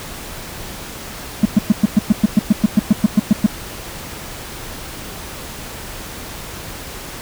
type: tone bursts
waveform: triangle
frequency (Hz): 211.3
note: G#3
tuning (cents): +30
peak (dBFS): -3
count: 16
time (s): 1.43-3.464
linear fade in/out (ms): 5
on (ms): 24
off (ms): 110
effects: tanh soft clip ceiling -1 dBFS + pink hiss -31 dBFS RMS until 7.21 s